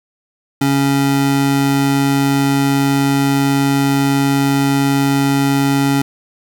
square tone pair together, 138.6 / 277.2 Hz, C#3 / C#4, 0 / 0 cents, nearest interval octave, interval 1200 cents, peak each -18 / -14 dBFS, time 0.61-6.02 s, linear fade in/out 5 ms, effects 8-bit

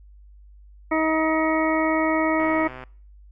harmonic tone, 316.9 Hz, D#4, 32 cents sharp, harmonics 1 / 2 / 3 / 4 / 6 / 7, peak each -22 / -25 / -27 / -28 / -30 / -30 dBFS, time 0.91-2.68 s, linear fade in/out 10 ms
click train, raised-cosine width 0.5 ms, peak -23 dBFS, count 57, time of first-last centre 2.4-2.837 s, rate 128 Hz
effects noise-tail reverb RT60 0.5 s tail -24 dB re dry + added 50 Hz sine -45 dBFS peak until 3.31 s

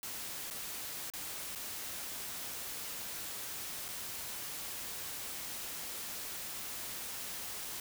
white noise with dropouts, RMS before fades -42 dBFS, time 0.03-7.8 s, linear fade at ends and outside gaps 1 ms, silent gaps 0.502-0.509 / 1.101-1.136 / 1.551-1.557 / 3.883-3.887 s, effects none

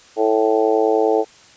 harmonic tone with a mistuned harmonic, 110 Hz, A2, in tune, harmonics 3 / 4 / 5 / 6 / 7 / 8, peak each -22 / -16 / -22 / -24 / -22 / -28 dBFS, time 0.16-1.25 s, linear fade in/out 50 ms, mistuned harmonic 8, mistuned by -28 cents, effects white hiss -47 dBFS RMS until 1.56 s + resampled to 16000 Hz

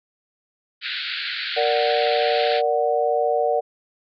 white band-pass noise, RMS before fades -28 dBFS, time 0.81-2.62 s, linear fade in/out 50 ms, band 1400 to 4500 Hz, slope 96 dB/octave
sine chord, Bb augmented, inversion none, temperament equal, 466.2 / 587.3 / 740 Hz, Bb4 / D5 / F#5, 0 / 0 / 0 cents, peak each -22 dBFS, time 1.56-3.61 s, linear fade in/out 20 ms
effects none

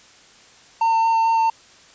triangle tone with vibrato, 905 Hz, A5, 48 cents sharp, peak -13 dBFS, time 0.81-1.5 s, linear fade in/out 5 ms, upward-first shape sine, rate 4.5 Hz, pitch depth 10 cents each way, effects white hiss -49 dBFS RMS until 1.94 s + resampled to 16000 Hz

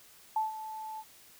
sine tone with ADSR envelope, 873 Hz, A5, 14 cents flat, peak -25 dBFS, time 0.36-1.04 s, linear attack 4 ms, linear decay 150 ms, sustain -13 dB, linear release 49 ms, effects white hiss -57 dBFS RMS until 1.39 s

